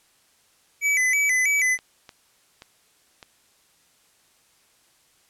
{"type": "tone with vibrato", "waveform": "square", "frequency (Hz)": 2148, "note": "C7", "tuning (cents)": 45, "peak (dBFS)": -19, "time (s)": [0.81, 1.78], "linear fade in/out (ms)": 50, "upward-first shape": "square", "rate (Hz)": 3.1, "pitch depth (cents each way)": 110}
{"type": "clicks", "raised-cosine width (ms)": 0.2, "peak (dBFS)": -24, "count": 5, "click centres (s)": [1.595, 1.789, 2.092, 2.621, 3.228]}
{"effects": ["white hiss -61 dBFS RMS until 5.29 s", "low-pass 11000 Hz 12 dB/octave"]}